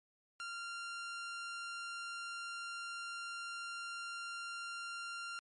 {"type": "tone", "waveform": "sawtooth", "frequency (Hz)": 1387, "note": "F6", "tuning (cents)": -12, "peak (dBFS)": -38, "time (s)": [0.4, 5.39], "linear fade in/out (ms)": 0, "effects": ["low-pass 9000 Hz 12 dB/octave", "MP3 48 kbps"]}